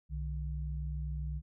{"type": "tone pair together", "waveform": "sine", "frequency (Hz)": [63.43, 151.3], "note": ["B1", "D#3"], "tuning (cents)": [47, -48], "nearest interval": "octave + minor third", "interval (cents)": 1505, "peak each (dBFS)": [-35, -40], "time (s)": [0.09, 1.42], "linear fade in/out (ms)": 50, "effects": []}